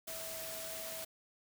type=tone in noise; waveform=sine; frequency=649 Hz; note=E5; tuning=27 cents flat; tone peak=-47 dBFS; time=0.07-1.05 s; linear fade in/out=10 ms; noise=white; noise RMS=-44 dBFS; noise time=0.07-1.05 s; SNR=-6 dB; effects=none